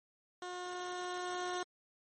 15% pulse tone with level ramp, 360 Hz, F#4, 47 cents flat, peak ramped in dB -35 to -29 dBFS, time 0.42-1.63 s, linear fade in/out 2 ms, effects MP3 32 kbps

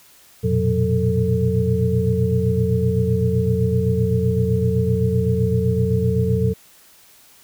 sine tone cluster, 88.1 / 116 / 123.8 / 181.7 / 444.7 Hz, F2 / A#2 / B2 / F#3 / A4, +16 / -8 / +5 / -31 / +18 cents, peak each -23 / -22 / -22 / -22 / -22 dBFS, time 0.43-6.54 s, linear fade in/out 20 ms, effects white hiss -50 dBFS RMS until 7.43 s

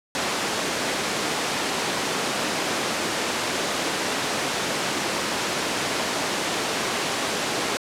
pink band-pass noise, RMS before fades -26 dBFS, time 0.15-7.77 s, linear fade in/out 0 ms, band 260 to 7800 Hz, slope 12 dB/octave, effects low-pass 12000 Hz 12 dB/octave

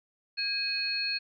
sine tone cluster, 1629 / 2519 / 4317 Hz, G#6 / D#7 / C#8, -34 / +21 / -47 cents, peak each -38 / -33 / -30 dBFS, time 0.37-1.19 s, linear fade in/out 20 ms, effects none

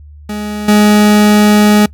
40% pulse tone with level steps, 209.3 Hz, G#3, 14 cents sharp, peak -17 / -4 dBFS, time 0.29-1.86 s, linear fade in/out 5 ms, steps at 0.68 s, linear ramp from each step 5 ms, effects noise-tail reverb RT60 0.1 s tail -23 dB re dry + added 74 Hz sine -32 dBFS peak until 1.93 s

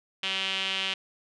sawtooth tone with band-pass filter, 191.6 Hz, G3, 39 cents flat, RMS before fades -30 dBFS, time 0.23-0.94 s, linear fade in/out 5 ms, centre 3000 Hz, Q 4.4, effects resampled to 22050 Hz

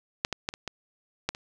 clicks, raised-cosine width 0.2 ms, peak -7 / -12 / -11 / -22 / -16 / -9 / -23 dBFS, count 7, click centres 0.249 / 0.327 / 0.489 / 0.539 / 0.677 / 1.29 / 1.349 s, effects none

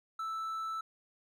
triangle tone, 1318.5 Hz, E6, in tune, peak -33 dBFS, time 0.19-0.81 s, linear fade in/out 5 ms, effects none

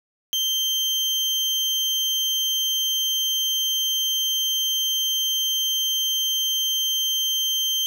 35% pulse tone, 3140 Hz, G7, 2 cents sharp, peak -19 dBFS, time 0.33-7.86 s, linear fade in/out 0 ms, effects none

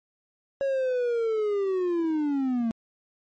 triangle linear sweep, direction down, 554.4 to 222.6 Hz, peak -21 dBFS, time 0.61-2.71 s, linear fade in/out 0 ms, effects MP3 32 kbps

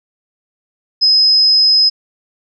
sine tone, 5080 Hz, D#8, 35 cents sharp, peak -7 dBFS, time 1.01-1.9 s, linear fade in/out 20 ms, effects none

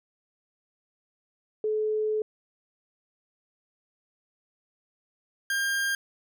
sine / 40% pulse tone pair in turn, 430 / 1603.9 Hz, A4 / G6, -40 / +39 cents, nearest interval octave + major seventh, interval 2279 cents, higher second, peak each -24 dBFS, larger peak neither, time 1.64-2.22 / 5.5-5.95 s, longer first, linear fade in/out 2 ms, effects none

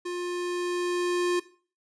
square tone with level ramp, 354.1 Hz, F4, 24 cents sharp, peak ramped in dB -31 to -23 dBFS, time 0.05-1.4 s, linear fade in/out 10 ms, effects noise-tail reverb RT60 0.4 s tail -17 dB re dry + resampled to 22050 Hz

